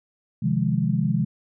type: chord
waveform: sine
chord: F minor seventh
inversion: second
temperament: equal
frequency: 130.81 / 155.56 / 174.61 / 207.7 Hz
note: C3 / Eb3 / F3 / Ab3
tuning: 0 / 0 / 0 / 0 cents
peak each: -25 dBFS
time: 0.42-1.25 s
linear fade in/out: 10 ms
effects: none